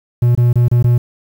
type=tone with dropouts; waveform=triangle; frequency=120.8 Hz; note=B2; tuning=38 cents flat; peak=-6 dBFS; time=0.22-0.98 s; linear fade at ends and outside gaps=5 ms; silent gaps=0.351-0.375 / 0.53-0.556 / 0.683-0.714 / 0.827-0.842 s; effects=7-bit